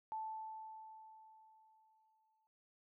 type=tone with exponential decay; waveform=sine; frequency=877 Hz; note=A5; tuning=6 cents flat; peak=-39 dBFS; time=0.12-2.47 s; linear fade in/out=0 ms; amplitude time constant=510 ms; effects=none